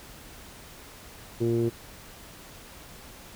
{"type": "tone with low-pass filter", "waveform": "sawtooth", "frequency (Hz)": 116.54, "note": "A#2", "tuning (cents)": 0, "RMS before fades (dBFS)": -25, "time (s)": [1.4, 1.7], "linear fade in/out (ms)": 20, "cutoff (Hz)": 380, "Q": 7.5, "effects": ["pink hiss -47 dBFS RMS until 3.35 s"]}